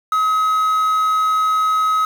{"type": "tone with quantisation", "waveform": "triangle", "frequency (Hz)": 1274, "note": "D#6", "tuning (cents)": 41, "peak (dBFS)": -12, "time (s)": [0.12, 2.05], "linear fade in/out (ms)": 2, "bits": 6, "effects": []}